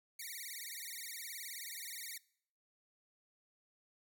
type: tone with vibrato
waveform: 5% pulse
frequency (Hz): 2048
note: C7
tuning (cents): -38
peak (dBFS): -34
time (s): 0.19-2.18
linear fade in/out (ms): 5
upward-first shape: sine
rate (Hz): 19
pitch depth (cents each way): 210
effects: noise-tail reverb RT60 0.6 s tail -22 dB re dry